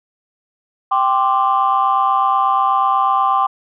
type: chord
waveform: sine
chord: G suspended fourth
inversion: none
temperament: equal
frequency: 784 / 1046.5 / 1174.7 Hz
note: G5 / C6 / D6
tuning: 0 / 0 / 0 cents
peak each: -16 dBFS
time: 0.91-3.47 s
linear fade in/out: 10 ms
effects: tanh soft clip ceiling -5 dBFS